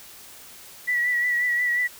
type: tone with vibrato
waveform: sine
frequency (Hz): 1948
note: B6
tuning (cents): -24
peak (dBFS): -20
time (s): 0.87-1.88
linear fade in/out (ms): 20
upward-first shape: triangle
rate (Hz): 5.6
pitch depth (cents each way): 42
effects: white hiss -45 dBFS RMS until 1.99 s